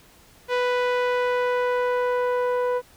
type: tone with low-pass filter sweep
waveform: sawtooth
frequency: 494.6 Hz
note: B4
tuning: 3 cents sharp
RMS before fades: -23 dBFS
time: 0.48-2.82 s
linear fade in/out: 50 ms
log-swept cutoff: 3100 to 1000 Hz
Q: 0.85
effects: pink hiss -53 dBFS RMS until 2.96 s